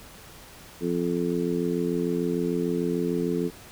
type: harmonic tone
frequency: 86.7 Hz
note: F2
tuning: 12 cents flat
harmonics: 2 / 3 / 4 / 5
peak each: -29 / -29 / -29 / -29 dBFS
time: 0.8-3.51 s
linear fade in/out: 50 ms
effects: pink hiss -47 dBFS RMS until 3.71 s